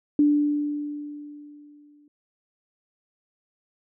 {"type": "tone with exponential decay", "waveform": "sine", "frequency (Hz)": 293.7, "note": "D4", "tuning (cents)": 0, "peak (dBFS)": -14, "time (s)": [0.19, 2.08], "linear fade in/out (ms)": 2, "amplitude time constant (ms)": 410, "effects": []}